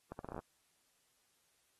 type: accelerating click train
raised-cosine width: 1 ms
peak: -30 dBFS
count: 9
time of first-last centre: 0.12-0.391 s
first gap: 71 ms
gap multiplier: 0.77
effects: white hiss -75 dBFS RMS until 1.79 s + AAC 32 kbps